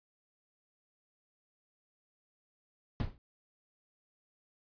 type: noise with exponential decay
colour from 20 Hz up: brown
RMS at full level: -26 dBFS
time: 3-3.18 s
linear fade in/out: 1 ms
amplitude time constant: 39 ms
effects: resampled to 11025 Hz